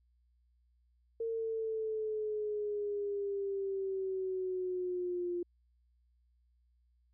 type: exponential sweep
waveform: sine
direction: down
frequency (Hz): 457.1 to 349.2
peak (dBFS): -33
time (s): 1.2-5.43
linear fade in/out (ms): 5
effects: added 60 Hz sine -68 dBFS peak until 7.13 s